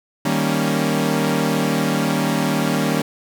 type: chord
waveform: sawtooth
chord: Eb dominant seventh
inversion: none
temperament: equal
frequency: 155.56 / 196 / 233.1 / 277.2 Hz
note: Eb3 / G3 / Bb3 / Db4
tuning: 0 / 0 / 0 / 0 cents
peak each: -19 dBFS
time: 0.25-3.02 s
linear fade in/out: 5 ms
effects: none